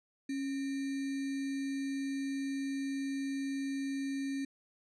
sine tone with sample-and-hold, 274.2 Hz, C#4, 19 cents flat, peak -33 dBFS, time 0.29-4.45 s, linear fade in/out 5 ms, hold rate 2100 Hz, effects resampled to 22050 Hz

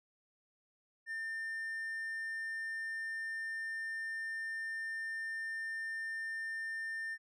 triangle tone with hard clipping, 1800 Hz, A6, 39 cents sharp, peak -38 dBFS, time 1.06-7.18 s, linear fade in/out 50 ms, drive 5 dB, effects none

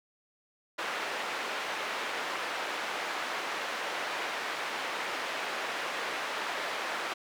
white band-pass noise, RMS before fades -35 dBFS, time 0.78-7.14 s, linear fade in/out 10 ms, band 430 to 2100 Hz, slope 12 dB/octave, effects none

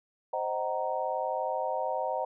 sine chord, C half-diminished seventh, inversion none, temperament equal with one note detuned, 523.3 / 622.3 / 754.7 / 932.3 Hz, C5 / Eb5 / Gb5 / Bb5, 0 / 0 / +34 / 0 cents, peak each -34 dBFS, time 0.33-2.25 s, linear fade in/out 5 ms, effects none

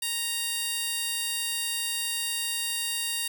15% pulse tone with high-pass filter, 932.3 Hz, A#5, in tune, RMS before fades -30 dBFS, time 0.02-3.28 s, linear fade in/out 5 ms, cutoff 4500 Hz, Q 0.61, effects none

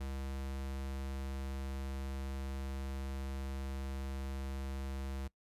square tone, 67.4 Hz, C#2, 48 cents flat, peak -39 dBFS, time 0-5.28 s, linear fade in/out 10 ms, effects noise-tail reverb RT60 0.1 s tail -21 dB re dry + resampled to 32000 Hz

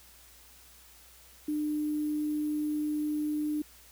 sine tone with sample-and-hold, 300.8 Hz, D4, 42 cents sharp, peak -28 dBFS, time 1.48-3.62 s, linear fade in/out 5 ms, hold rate 11025 Hz, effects added 60 Hz sine -61 dBFS peak until 3.91 s + white hiss -56 dBFS RMS until 3.91 s

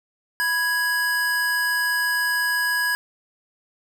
square tone pair together, 987 / 1661 Hz, B5 / G#6, -1 / 0 cents, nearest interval major sixth, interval 901 cents, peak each -31 / -21 dBFS, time 0.4-2.95 s, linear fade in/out 0 ms, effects none

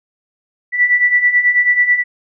sine beating tone pair, 1958 / 1967.2 Hz, B6 / B6, -15 / -7 cents, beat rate 9.2 Hz, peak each -16 / -11 dBFS, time 0.72-2.04 s, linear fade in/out 50 ms, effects none

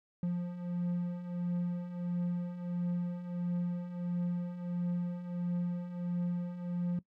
triangle beating tone pair, 174.61 / 176.11 Hz, F3 / F3, 0 / +15 cents, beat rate 1.5 Hz, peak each -37 / -31 dBFS, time 0.23-6.99 s, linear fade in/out 2 ms, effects noise-tail reverb RT60 0.1 s tail -19 dB re dry

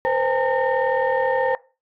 sine tone cluster, 483 / 522 / 815 / 907 / 1828 Hz, B4 / C5 / G#5 / A#5 / A#6, -39 / -4 / -33 / -48 / -34 cents, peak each -26 / -20 / -27 / -22 / -26 dBFS, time 0.05-1.55 s, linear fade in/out 0 ms, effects noise-tail reverb RT60 0.3 s tail -19 dB re dry + tanh soft clip ceiling -11 dBFS

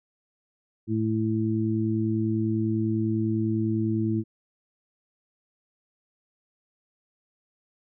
harmonic tone, 110 Hz, A2, in tune, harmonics 1 / 2 / 3, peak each -27 / -27 / -27 dBFS, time 0.87-4.24 s, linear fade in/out 50 ms, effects none

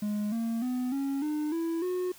triangle tone with pitch steps, 208.6 / 228.8 / 251 / 275.2 / 301.9 / 331.1 / 363.2 Hz, G#3 / A#3 / B3 / C#4 / D4 / E4 / F#4, +8 / -32 / +28 / -12 / +48 / +8 / -32 cents, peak -26 dBFS, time 0.02-2.12 s, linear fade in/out 5 ms, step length 300 ms, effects white hiss -53 dBFS RMS until 2.18 s

